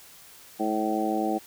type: harmonic tone with a mistuned harmonic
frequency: 107.8 Hz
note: A2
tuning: 35 cents flat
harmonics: 2 / 3 / 4 / 5 / 6 / 7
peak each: -31 / -28 / -34 / -34 / -35 / -29 dBFS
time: 0.59-1.39 s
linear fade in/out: 20 ms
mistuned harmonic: 7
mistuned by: +25 cents
effects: white hiss -50 dBFS RMS until 1.46 s